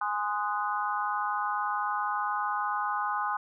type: chord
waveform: sine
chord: Ab dominant seventh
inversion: none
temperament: equal with one note detuned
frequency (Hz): 830.6 / 1037.5 / 1244.5 / 1480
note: Ab5 / C6 / Eb6 / Gb6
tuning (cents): 0 / -15 / 0 / 0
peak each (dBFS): -32 / -33 / -32 / -36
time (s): 0.01-3.37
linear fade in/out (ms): 5
effects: none